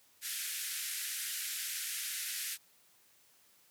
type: band-pass noise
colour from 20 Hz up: white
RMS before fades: -39 dBFS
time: 0.21-2.58 s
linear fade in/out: 50 ms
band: 1500 to 14000 Hz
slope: 48 dB/octave
effects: white hiss -66 dBFS RMS until 3.7 s + high-pass 80 Hz 12 dB/octave